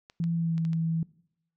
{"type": "clicks", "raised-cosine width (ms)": 0.2, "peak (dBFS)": -30, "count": 5, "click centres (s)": [0.099, 0.24, 0.58, 0.651, 0.732]}
{"type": "tone with pitch glide", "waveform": "sine", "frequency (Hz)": [167.8, 163.59], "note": ["E3", "E3"], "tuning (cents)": [31, -13], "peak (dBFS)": -25, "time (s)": [0.2, 1.03], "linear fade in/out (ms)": 2, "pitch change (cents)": -44, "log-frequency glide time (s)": [0.34, 0.58]}
{"effects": ["noise-tail reverb RT60 0.7 s tail -21 dB re dry"]}